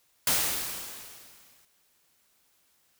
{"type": "noise with exponential decay", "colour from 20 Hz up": "white", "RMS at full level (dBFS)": -23, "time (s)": [0.27, 1.65], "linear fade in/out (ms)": 2, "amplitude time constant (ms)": 300, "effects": ["white hiss -68 dBFS RMS until 2.99 s"]}